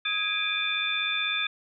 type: tone cluster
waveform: sine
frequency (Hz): 1262 / 1650 / 2373 / 2469 / 3536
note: D#6 / G#6 / D7 / D#7 / A7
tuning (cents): +24 / -12 / +17 / -14 / +8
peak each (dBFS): -37 / -33 / -32 / -31 / -29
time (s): 0.05-1.47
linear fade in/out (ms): 5
effects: none